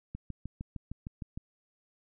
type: click train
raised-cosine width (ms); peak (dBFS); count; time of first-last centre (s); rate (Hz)
5; -26; 9; 0.15-1.375; 6.53
effects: none